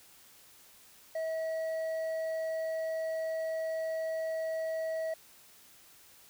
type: tone with hard clipping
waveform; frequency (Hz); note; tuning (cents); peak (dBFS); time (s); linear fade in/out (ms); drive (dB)
triangle; 644; E5; -41; -33; 1.15-5.14; 5; 8
effects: white hiss -58 dBFS RMS until 6.29 s